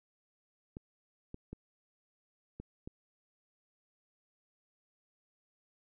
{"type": "clicks", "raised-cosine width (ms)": 3, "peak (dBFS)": -30, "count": 5, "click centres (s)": [0.769, 1.344, 1.53, 2.6, 2.875], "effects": []}